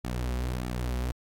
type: tone with flanger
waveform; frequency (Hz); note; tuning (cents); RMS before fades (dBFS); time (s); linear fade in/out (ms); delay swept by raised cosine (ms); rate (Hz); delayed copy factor
sawtooth; 61.6; B1; -4; -31; 0.04-1.12; 5; 1.9 to 6.7; 1.6; -0.7
effects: AAC 64 kbps